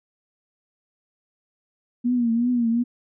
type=tone with vibrato; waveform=sine; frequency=238.1 Hz; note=A#3; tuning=37 cents sharp; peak=-18 dBFS; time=2.04-2.84 s; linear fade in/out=20 ms; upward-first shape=triangle; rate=2.7 Hz; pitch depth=91 cents each way; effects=none